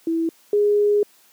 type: tone pair in turn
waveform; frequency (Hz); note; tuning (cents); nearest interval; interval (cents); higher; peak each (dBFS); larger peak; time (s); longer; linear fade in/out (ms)
sine; 328.7 / 413.3; E4 / G#4; -5 / -8; major third; 397; second; -18 / -14; second; 0.07-0.29 / 0.53-1.03; second; 2
effects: white hiss -55 dBFS RMS until 1.32 s + high-pass 200 Hz 12 dB/octave